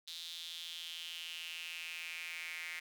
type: tone with high-pass filter sweep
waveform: square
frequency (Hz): 83.4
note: E2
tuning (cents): +21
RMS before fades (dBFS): -45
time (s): 0.07-2.8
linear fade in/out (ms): 10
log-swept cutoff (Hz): 3800 to 2100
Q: 5.2
effects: none